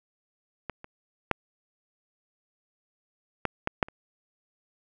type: clicks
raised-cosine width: 0.5 ms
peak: -18 / -27 / -7 / -10 / -11 / -6 / -28 dBFS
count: 7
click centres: 0.697 / 0.844 / 1.313 / 3.453 / 3.674 / 3.828 / 3.885 s
effects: none